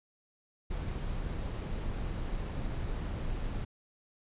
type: noise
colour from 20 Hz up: brown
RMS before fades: -35 dBFS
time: 0.7-3.65 s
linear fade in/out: 10 ms
effects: resampled to 8000 Hz